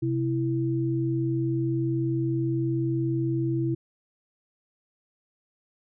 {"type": "tone pair together", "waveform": "sine", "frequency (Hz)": [129.77, 330.8], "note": ["C3", "E4"], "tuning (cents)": [-14, 6], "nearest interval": "octave + major third", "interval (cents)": 1620, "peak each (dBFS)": -26, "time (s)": [0.02, 3.75], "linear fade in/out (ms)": 10, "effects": []}